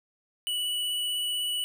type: tone with vibrato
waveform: square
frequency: 2952 Hz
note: F#7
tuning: 5 cents flat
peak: -28 dBFS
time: 0.47-1.64 s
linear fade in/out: 0 ms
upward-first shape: sine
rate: 16 Hz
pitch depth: 12 cents each way
effects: none